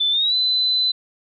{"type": "tone with pitch glide", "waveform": "sine", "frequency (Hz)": [3520, 4020], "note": ["A7", "B7"], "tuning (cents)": [0, 30], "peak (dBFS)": -16, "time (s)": [0, 0.92], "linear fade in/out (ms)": 10, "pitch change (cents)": 230, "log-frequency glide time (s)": [0.11, 0.35], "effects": []}